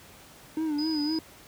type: tone with vibrato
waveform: triangle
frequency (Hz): 305.8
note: D#4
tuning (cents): -30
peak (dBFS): -24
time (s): 0.57-1.19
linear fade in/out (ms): 2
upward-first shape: sine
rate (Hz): 3.9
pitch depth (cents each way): 84
type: tone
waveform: sine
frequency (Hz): 4978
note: D#8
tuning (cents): 0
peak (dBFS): -33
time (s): 0.78-1.19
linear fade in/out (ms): 10
effects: pink hiss -51 dBFS RMS until 1.47 s + high-pass 60 Hz 12 dB/octave